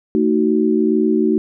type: chord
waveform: sine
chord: D# diminished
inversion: second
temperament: just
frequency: 224 / 311.1 / 373.4 Hz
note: A3 / D#4 / F#4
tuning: +31 / 0 / +16 cents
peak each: -17 dBFS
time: 0.15-1.38 s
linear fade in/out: 0 ms
effects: none